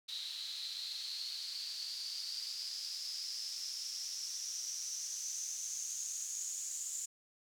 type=noise with band-pass filter sweep; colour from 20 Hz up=white; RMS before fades=-42 dBFS; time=0.08-7.06 s; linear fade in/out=10 ms; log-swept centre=3900 to 7100 Hz; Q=9.3; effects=none